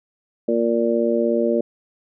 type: harmonic tone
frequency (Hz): 116.54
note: A#2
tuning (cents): 0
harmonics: 2 / 3 / 4 / 5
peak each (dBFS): -22 / -22 / -22 / -22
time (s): 0.48-1.61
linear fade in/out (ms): 5
effects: none